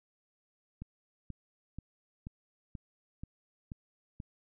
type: click train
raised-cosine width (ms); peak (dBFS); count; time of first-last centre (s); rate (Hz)
5; -29; 8; 0.82-4.202; 2.07
effects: none